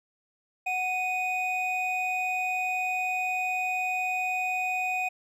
triangle tone pair together, 738.8 / 2489 Hz, F#5 / D#7, -3 / 0 cents, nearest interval octave + major sixth, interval 2103 cents, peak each -28 / -27 dBFS, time 0.66-5.09 s, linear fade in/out 10 ms, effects none

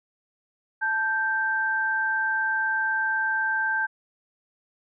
sine tone pair together, 880 / 1568 Hz, A5 / G6, 0 / 0 cents, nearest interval minor seventh, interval 1000 cents, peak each -29 / -23 dBFS, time 0.81-3.87 s, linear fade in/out 20 ms, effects none

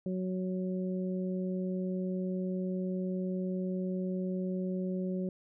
harmonic tone, 185 Hz, F#3, in tune, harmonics 1 / 2 / 3, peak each -32 / -38 / -42 dBFS, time 0.06-5.29 s, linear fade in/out 2 ms, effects none

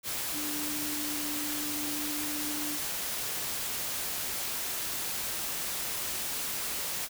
sine tone in noise, 297.4 Hz, D4, 22 cents sharp, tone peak -37 dBFS, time 0.32-2.79 s, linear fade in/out 50 ms, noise white, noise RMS -34 dBFS, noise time 0.03-7.09 s, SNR -6 dB, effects none

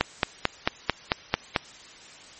click train, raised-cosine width 0.3 ms, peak -3 dBFS, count 8, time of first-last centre 0.01-1.562 s, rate 4.51 Hz, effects white hiss -47 dBFS RMS until 2.39 s + MP3 32 kbps

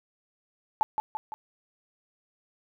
sine tone with echo, 865 Hz, A5, 30 cents flat, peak -19 dBFS, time 0.81-0.83 s, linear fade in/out 0 ms, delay 170 ms, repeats 3, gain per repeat -5 dB, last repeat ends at 1.34 s, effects none

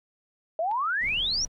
sine exponential sweep, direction up, 622.3 to 5930 Hz, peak -24 dBFS, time 0.59-1.45 s, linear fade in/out 2 ms
clicks, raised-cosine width 0.3 ms, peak -32 dBFS, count 2, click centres 0.714 / 1.089 s
brown noise, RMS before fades -41 dBFS, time 1-1.48 s, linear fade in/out 20 ms
effects none

